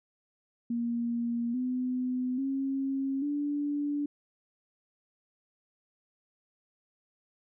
sine tone with pitch steps, 235.7 / 252.6 / 270.7 / 290.2 Hz, A#3 / B3 / C#4 / D4, +19 / +39 / -41 / -21 cents, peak -28 dBFS, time 0.7-4.06 s, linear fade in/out 5 ms, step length 840 ms, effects none

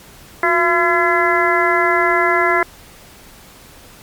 harmonic tone with a mistuned harmonic, 340 Hz, F4, 46 cents flat, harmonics 1 / 2 / 3 / 4 / 5 / 6, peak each -19 / -19 / -19 / -19 / -19 / -19 dBFS, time 0.43-2.63 s, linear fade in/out 2 ms, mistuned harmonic 1, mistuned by +100 cents, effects pink hiss -42 dBFS RMS until 4.02 s + MP3 96 kbps

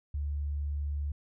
sine tone, 72.5 Hz, D2, 22 cents flat, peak -30 dBFS, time 0.14-1.12 s, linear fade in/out 5 ms, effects none

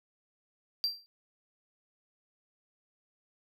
triangle tone with exponential decay, 4715 Hz, D8, 6 cents sharp, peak -23 dBFS, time 0.84-1.06 s, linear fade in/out 0 ms, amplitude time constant 47 ms, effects none

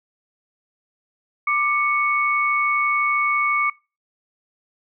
sine tone pair together, 1181.6 / 2217 Hz, D6 / C#7, +10 / 0 cents, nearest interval major seventh, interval 1090 cents, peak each -20 dBFS, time 1.47-3.7 s, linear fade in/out 5 ms, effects noise-tail reverb RT60 0.3 s tail -23 dB re dry

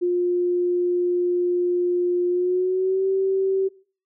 sine tone with pitch glide, 354.5 to 384.4 Hz, F4 to G4, +26 to -34 cents, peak -18 dBFS, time 0.01-3.69 s, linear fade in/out 20 ms, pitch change +140 cents, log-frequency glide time 2.29-3.06 s, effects noise-tail reverb RT60 0.4 s tail -20 dB re dry

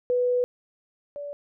sine tone pair in turn, 493.9 / 576.7 Hz, B4 / D5, 0 / -32 cents, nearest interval minor third, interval 268 cents, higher second, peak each -20 / -32 dBFS, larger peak first, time 0.1-0.44 / 1.16-1.33 s, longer first, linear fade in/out 0 ms, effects none

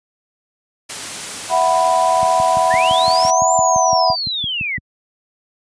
white noise, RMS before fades -27 dBFS, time 0.89-3.31 s, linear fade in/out 10 ms
sine chord, E suspended second, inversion none, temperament just, 659.3 / 741.7 / 988.9 Hz, E5 / F#5 / B5, 0 / +4 / +2 cents, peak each -17 / -16 / -16 dBFS, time 1.49-4.16 s, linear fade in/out 50 ms
click train, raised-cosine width 5 ms, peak -15 dBFS, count 16, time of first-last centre 2.23-4.781 s, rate 5.88 Hz
sine linear two-way sweep, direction up then down, 1661.2 to 7350 to 1900 Hz, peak -19 dBFS, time 2.7-4.78 s, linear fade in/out 10 ms, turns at 3.53 s
effects high-pass 80 Hz 12 dB/octave + resampled to 22050 Hz

